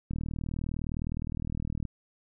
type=click train; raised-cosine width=5 ms; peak=-21 dBFS; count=70; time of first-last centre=0.11-1.852 s; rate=39.6 Hz; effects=none